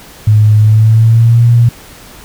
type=tone with pitch glide; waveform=sine; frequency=106.7 to 118.39 Hz; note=G#2 to A#2; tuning=+47 to +27 cents; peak=-3 dBFS; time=0.27-1.69 s; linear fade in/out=5 ms; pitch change=+180 cents; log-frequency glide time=0.59-1.45 s; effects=pink hiss -35 dBFS RMS until 2.24 s